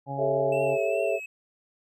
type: harmonic tone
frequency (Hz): 138.59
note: C#3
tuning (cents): 0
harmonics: 1 / 2 / 3 / 4 / 5 / 6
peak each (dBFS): -34 / -39 / -46 / -38 / -40 / -34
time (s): 0.06-0.78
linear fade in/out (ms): 50
type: chord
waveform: sine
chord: A dominant seventh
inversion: third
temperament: equal with one note detuned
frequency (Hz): 398.2 / 440 / 554.4 / 659.3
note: G4 / A4 / C#5 / E5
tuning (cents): +27 / 0 / 0 / 0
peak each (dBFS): -30 / -30 / -29 / -27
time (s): 0.17-1.2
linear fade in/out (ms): 50
type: tone with vibrato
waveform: triangle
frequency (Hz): 2637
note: E7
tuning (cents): 0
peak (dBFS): -34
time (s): 0.52-1.26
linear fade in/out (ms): 5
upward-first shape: triangle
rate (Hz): 2.5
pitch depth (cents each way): 54
effects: none